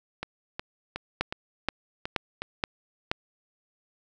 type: two click trains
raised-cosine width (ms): 0.3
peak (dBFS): -16 / -9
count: 7 / 5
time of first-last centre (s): 0.23-2.42 / 1.21-3.115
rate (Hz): 2.74 / 2.1
effects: none